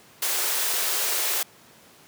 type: high-pass noise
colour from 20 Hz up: white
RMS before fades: -25 dBFS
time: 0.22-1.43 s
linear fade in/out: 5 ms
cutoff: 350 Hz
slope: 96 dB/octave
effects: pink hiss -52 dBFS RMS until 2.07 s + high-pass 150 Hz 12 dB/octave